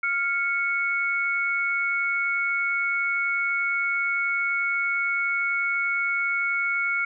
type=tone pair together; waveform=sine; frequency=1396.9 / 2212 Hz; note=F6 / C#7; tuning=0 / -4 cents; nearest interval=minor sixth; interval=796 cents; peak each=-26 / -24 dBFS; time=0.03-7.05 s; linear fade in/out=5 ms; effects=none